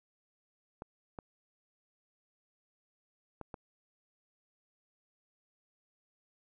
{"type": "clicks", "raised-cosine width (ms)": 1, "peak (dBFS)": -28, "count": 4, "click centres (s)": [0.821, 1.188, 3.413, 3.542], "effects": []}